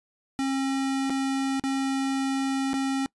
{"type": "tone with dropouts", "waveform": "square", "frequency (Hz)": 269.7, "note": "C#4", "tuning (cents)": -47, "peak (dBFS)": -25, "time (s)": [0.39, 3.06], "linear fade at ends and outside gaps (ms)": 0, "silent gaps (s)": [[1.097, 1.103], [1.597, 1.638], [2.733, 2.74]], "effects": ["noise-tail reverb RT60 0.1 s tail -24 dB re dry", "resampled to 24000 Hz"]}